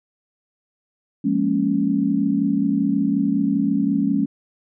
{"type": "chord", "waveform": "sine", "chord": "Bb minor seventh", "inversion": "second", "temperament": "equal", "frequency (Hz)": [174.61, 207.7, 233.1, 277.2], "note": ["F3", "Ab3", "Bb3", "Db4"], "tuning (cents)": [0, 0, 0, 0], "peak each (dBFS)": [-26, -21, -26, -20], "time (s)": [1.24, 4.26], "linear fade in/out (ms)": 10, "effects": []}